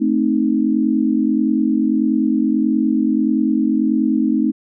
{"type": "chord", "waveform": "sine", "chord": "A diminished", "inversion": "none", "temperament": "equal", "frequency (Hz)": [220, 261.6, 311.1], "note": ["A3", "C4", "Eb4"], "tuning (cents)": [0, 0, 0], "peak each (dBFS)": -18, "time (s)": [0, 4.52], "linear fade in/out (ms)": 20, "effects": []}